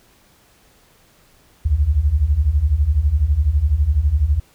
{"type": "beating tone pair", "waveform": "sine", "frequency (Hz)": [65.7, 77.7], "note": ["C2", "D#2"], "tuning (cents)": [8, -2], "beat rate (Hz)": 12, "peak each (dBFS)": [-18, -15], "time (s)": [1.65, 4.4], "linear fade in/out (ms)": 10, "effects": ["pink hiss -54 dBFS RMS until 4.54 s"]}